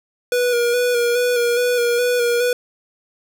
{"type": "tone with vibrato", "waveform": "square", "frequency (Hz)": 483.8, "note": "B4", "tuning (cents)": -36, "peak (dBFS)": -16, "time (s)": [0.32, 2.53], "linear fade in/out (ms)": 2, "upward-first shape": "square", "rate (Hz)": 2.4, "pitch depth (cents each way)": 26, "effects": []}